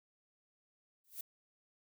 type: noise with exponential growth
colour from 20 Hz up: violet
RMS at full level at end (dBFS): -39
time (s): 1.04-1.21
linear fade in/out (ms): 5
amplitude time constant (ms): 36
effects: none